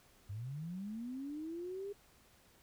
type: linear sweep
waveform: sine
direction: up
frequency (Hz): 94 to 410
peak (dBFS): -40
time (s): 0.29-1.93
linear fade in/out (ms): 10
effects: pink hiss -66 dBFS RMS until 2.62 s